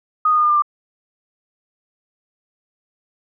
sine tone with pitch steps, 1244.5 / 1232.3 / 1220.3 / 1208.4 / 1196.6 / 1184.9 Hz, D#6 / D#6 / D#6 / D6 / D6 / D6, 0 / -17 / -34 / +49 / +32 / +15 cents, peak -12 dBFS, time 0.25-0.622 s, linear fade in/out 5 ms, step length 62 ms, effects none

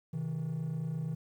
triangle tone pair together, 131.4 / 160.11 Hz, C3 / D#3, +8 / +50 cents, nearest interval minor third, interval 342 cents, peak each -35 / -31 dBFS, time 0.13-1.15 s, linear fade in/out 10 ms, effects tanh soft clip ceiling -27 dBFS + 11-bit

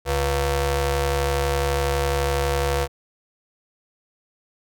sawtooth ring-modulated tone, 210 Hz, G#3, 19 cents sharp, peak -13 dBFS, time 0.05-2.88 s, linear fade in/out 50 ms, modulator 279 Hz, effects none

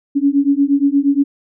sine beating tone pair, 276.9 / 285.4 Hz, C#4 / D4, -2 / -49 cents, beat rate 8.5 Hz, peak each -14 dBFS, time 0.15-1.24 s, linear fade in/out 20 ms, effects none

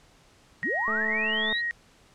sine linear sweep, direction up, 98.5 to 4107 Hz, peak -29 dBFS, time 0.62-1.62 s, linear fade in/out 50 ms
sine tone, 1884 Hz, A#6, 18 cents sharp, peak -26 dBFS, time 0.63-1.71 s, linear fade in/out 0 ms
click train, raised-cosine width 1 ms, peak -22 dBFS, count 142, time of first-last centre 0.88-1.527 s, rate 218 Hz
effects pink hiss -58 dBFS RMS until 2.14 s + low-pass 8000 Hz 12 dB/octave

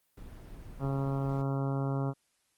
brown noise, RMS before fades -46 dBFS, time 0.17-1.42 s, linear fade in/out 5 ms
harmonic tone, 136.9 Hz, C#3, 21 cents flat, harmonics 1 / 2 / 3 / 4 / 5 / 6 / 7 / 8 / 9 / 10, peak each -30 / -36 / -40 / -42 / -44 / -46 / -47 / -48 / -49 / -50 dBFS, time 0.79-2.14 s, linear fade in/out 50 ms
effects white hiss -74 dBFS RMS until 2.57 s + Opus 32 kbps

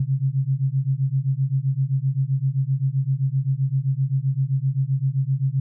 sine beating tone pair, 130.9 / 138.6 Hz, C3 / C#3, +1 / 0 cents, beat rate 7.7 Hz, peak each -22 dBFS, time 0-5.6 s, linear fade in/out 5 ms, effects none

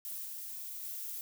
violet noise with level steps, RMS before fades -41 / -43 / -41 dBFS, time 0.05-1.21 s, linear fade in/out 0 ms, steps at 0.24 / 0.82 s, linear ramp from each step 20 ms, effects none

